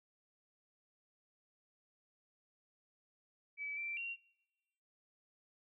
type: tone with pitch steps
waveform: sine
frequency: 2294 / 2345 / 2754 Hz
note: D7 / D7 / F7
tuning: -41 / -3 / -25 cents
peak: -39 dBFS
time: 3.57-4.17 s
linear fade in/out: 50 ms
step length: 200 ms
effects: noise-tail reverb RT60 1.0 s tail -25 dB re dry